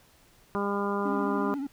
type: harmonic tone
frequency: 201.2 Hz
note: G3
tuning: 45 cents sharp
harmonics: 1 / 2 / 3 / 4 / 5 / 6 / 7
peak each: -31 / -31 / -38 / -38 / -34 / -35 / -40 dBFS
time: 0.55-1.54 s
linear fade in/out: 0 ms
type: tone with vibrato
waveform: triangle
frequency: 277.2 Hz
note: C#4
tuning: in tune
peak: -28 dBFS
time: 1.05-1.67 s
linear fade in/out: 5 ms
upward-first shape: triangle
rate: 14 Hz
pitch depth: 91 cents each way
effects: pink hiss -60 dBFS RMS until 1.72 s

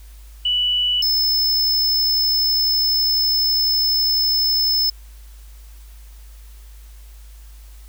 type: tone pair in turn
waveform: sine / square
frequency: 2960 / 5238 Hz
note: F#7 / E8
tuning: 0 / -12 cents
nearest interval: minor seventh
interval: 988 cents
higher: second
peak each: -16 dBFS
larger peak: neither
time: 0.45-1.02 / 1.02-4.9 s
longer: second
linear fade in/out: 5 ms
effects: added 52 Hz sine -38 dBFS peak until 7.88 s + white hiss -52 dBFS RMS until 7.88 s

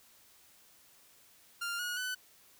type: tone with pitch steps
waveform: sawtooth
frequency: 1396.9 / 1447.8 / 1500.6 Hz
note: F6 / F#6 / F#6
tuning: 0 / -38 / +24 cents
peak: -31 dBFS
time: 1.61-2.15 s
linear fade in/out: 10 ms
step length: 180 ms
effects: white hiss -62 dBFS RMS until 2.59 s

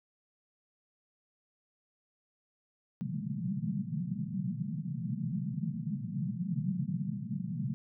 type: band-pass noise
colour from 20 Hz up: white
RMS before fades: -35 dBFS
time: 3.01-7.74 s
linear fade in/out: 0 ms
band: 120 to 220 Hz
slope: 96 dB/octave
effects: none

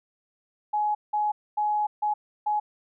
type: tone bursts at uneven times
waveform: sine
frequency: 841 Hz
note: G#5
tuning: 22 cents sharp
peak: -22 dBFS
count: 5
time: 0.73-0.95 / 1.13-1.32 / 1.57-1.87 / 2.02-2.14 / 2.46-2.6 s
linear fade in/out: 10 ms
effects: none

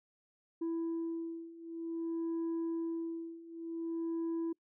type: beating tone pair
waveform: sine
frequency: 331 / 331.53 Hz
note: E4 / E4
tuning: +7 / +10 cents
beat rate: 0.53 Hz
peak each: -37 / -35 dBFS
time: 0.61-4.53 s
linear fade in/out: 10 ms
effects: noise-tail reverb RT60 0.1 s tail -26 dB re dry + tanh soft clip ceiling -32 dBFS

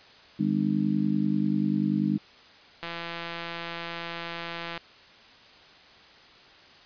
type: harmonic tone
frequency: 50.3 Hz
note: G1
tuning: 45 cents sharp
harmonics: 3 / 4 / 5 / 6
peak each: -31 / -25 / -31 / -29 dBFS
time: 0.39-2.18 s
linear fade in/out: 10 ms
type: click train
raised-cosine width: 0.3 ms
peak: -19 dBFS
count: 330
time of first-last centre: 2.83-4.777 s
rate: 169 Hz
effects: white hiss -52 dBFS RMS until 6.85 s + resampled to 11025 Hz

